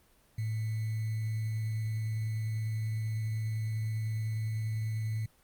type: tone with sample-and-hold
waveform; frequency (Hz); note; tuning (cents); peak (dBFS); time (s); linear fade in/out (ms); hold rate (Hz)
sine; 110; A2; 0; -30; 0.38-5.26; 5; 2100
effects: pink hiss -65 dBFS RMS until 5.43 s + Opus 32 kbps